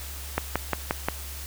click train, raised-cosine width 0.5 ms, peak -8 dBFS, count 5, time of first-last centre 0.38-1.085 s, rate 5.67 Hz, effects added 69 Hz sine -37 dBFS peak until 1.46 s + white hiss -40 dBFS RMS until 1.46 s

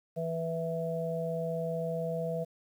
harmonic tone, 164.81 Hz, E3, in tune, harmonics 1 / 3 / 4, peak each -35 / -35 / -35 dBFS, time 0.16-2.45 s, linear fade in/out 20 ms, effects 10-bit

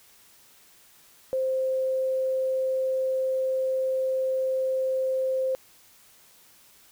sine tone, 523.3 Hz, C5, in tune, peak -23 dBFS, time 1.33-5.55 s, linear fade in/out 0 ms, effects white hiss -56 dBFS RMS until 6.91 s

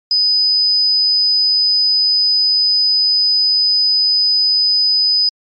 sine tone, 4999 Hz, D#8, 7 cents sharp, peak -8 dBFS, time 0.11-5.29 s, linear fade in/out 2 ms, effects tanh soft clip ceiling -9 dBFS + MP3 32 kbps

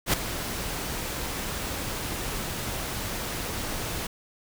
pink noise with ADSR envelope, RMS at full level -20 dBFS, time 0.06-4.07 s, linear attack 75 ms, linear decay 4 ms, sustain -12 dB, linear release 5 ms, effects none

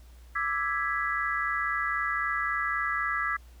sine chord, E dominant seventh, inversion third, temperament equal, 1174.7 / 1318.5 / 1661.2 / 1975.5 Hz, D6 / E6 / G#6 / B6, 0 / 0 / 0 / 0 cents, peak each -33 / -32 / -31 / -32 dBFS, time 0.35-3.37 s, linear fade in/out 10 ms, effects added 60 Hz sine -48 dBFS peak until 3.6 s + pink hiss -61 dBFS RMS until 3.6 s

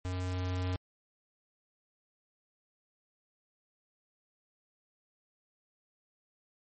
square tone with level ramp, 91.4 Hz, F#2, 21 cents flat, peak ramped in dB -34 to -31 dBFS, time 0.05-0.76 s, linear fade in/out 0 ms, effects MP3 32 kbps

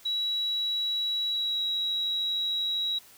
sine tone with pitch glide, 3900 to 3869 Hz, B7 to B7, -23 to -36 cents, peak -26 dBFS, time 0.05-2.99 s, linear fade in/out 10 ms, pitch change -13 cents, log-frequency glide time 1.28-1.62 s, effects white hiss -54 dBFS RMS until 3.17 s

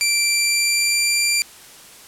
15% pulse tone with pitch glide, 2349 to 2367 Hz, D7 to D7, 0 to +13 cents, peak -9 dBFS, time 0.01-1.42 s, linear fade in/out 0 ms, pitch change +13 cents, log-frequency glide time 0.24-1.25 s, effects white hiss -43 dBFS RMS until 2.07 s + low-pass 12000 Hz 12 dB/octave

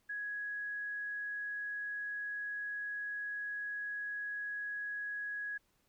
sine tone, 1668 Hz, G#6, 7 cents sharp, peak -37 dBFS, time 0.09-5.58 s, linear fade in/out 10 ms, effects pink hiss -75 dBFS RMS until 5.88 s

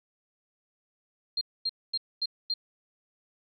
sine tone bursts, 4200 Hz, C8, 6 cents sharp, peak -26 dBFS, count 5, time 1.37-2.54 s, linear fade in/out 5 ms, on 42 ms, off 240 ms, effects none

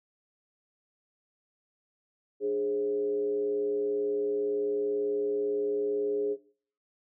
sine tone with frequency modulation, 415.3 Hz, G#4, in tune, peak -26 dBFS, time 2.4-6.37 s, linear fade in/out 50 ms, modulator 118 Hz, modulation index 0.46, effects noise-tail reverb RT60 0.5 s tail -20 dB re dry

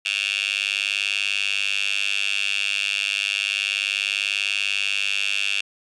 10% pulse tone with high-pass filter, 100.3 Hz, G2, 40 cents sharp, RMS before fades -24 dBFS, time 0.05-5.61 s, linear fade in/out 5 ms, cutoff 2800 Hz, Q 9.3, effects resampled to 22050 Hz

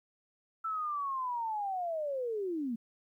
sine linear sweep, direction down, 1333 to 218.1 Hz, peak -32 dBFS, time 0.64-2.76 s, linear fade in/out 10 ms, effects 12-bit

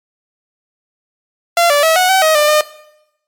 sawtooth tone with pitch steps, 686 / 580 / 645 / 735 / 762 / 631 / 597 / 607 Hz, F5 / D5 / E5 / F#5 / G5 / D#5 / D5 / D#5, -31 / -22 / -38 / -12 / -49 / +24 / +28 / -43 cents, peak -5 dBFS, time 1.57-2.61 s, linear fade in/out 2 ms, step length 130 ms, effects noise-tail reverb RT60 0.8 s tail -17 dB re dry + MP3 96 kbps

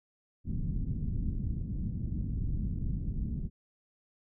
pink low-pass noise, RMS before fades -33 dBFS, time 0.44-3.5 s, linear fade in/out 50 ms, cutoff 220 Hz, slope 24 dB/octave, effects none

